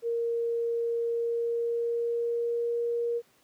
sine tone with pitch glide, 466.2 to 471.1 Hz, A#4 to A#4, 0 to +18 cents, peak -26 dBFS, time 0.02-3.22 s, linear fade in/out 50 ms, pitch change +18 cents, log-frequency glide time 1.08-2.79 s, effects pink hiss -64 dBFS RMS until 3.43 s + high-pass 150 Hz 12 dB/octave

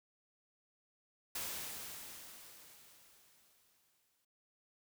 white noise with exponential decay, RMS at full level -40 dBFS, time 1.35-4.25 s, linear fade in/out 5 ms, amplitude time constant 630 ms, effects none

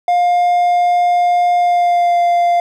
triangle tone with pitch glide, 707 to 696.5 Hz, F5 to F5, +21 to -5 cents, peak -8 dBFS, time 0.08-2.6 s, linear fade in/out 2 ms, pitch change -26 cents, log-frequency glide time 1.58-2.2 s, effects none

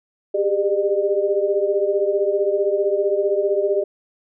sine tone cluster, 391.5 / 406.9 / 603 Hz, G4 / G#4 / D5, -2 / -35 / +46 cents, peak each -21 dBFS, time 0.34-3.84 s, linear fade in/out 10 ms, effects none

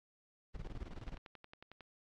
brown noise with tremolo, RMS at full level -43 dBFS, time 0.54-1.18 s, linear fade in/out 10 ms, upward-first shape square, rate 19 Hz, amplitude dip 75%
click train, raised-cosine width 0.3 ms, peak -36 dBFS, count 9, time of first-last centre 1.08-1.807 s, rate 11 Hz
effects low-pass 5000 Hz 12 dB/octave + AAC 64 kbps

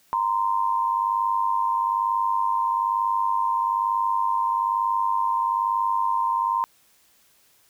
sine tone pair together, 932.3 / 1033.4 Hz, A#5 / C6, 0 / -22 cents, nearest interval major second, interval 178 cents, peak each -23 dBFS, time 0.13-6.64 s, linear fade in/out 0 ms, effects white hiss -60 dBFS RMS until 7.69 s

